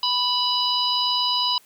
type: harmonic tone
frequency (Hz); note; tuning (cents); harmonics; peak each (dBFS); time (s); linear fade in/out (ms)
987.8; B5; 0; 1 / 3 / 4 / 5; -25 / -25 / -25 / -25; 0.03-1.58; 2
effects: white hiss -55 dBFS RMS until 1.65 s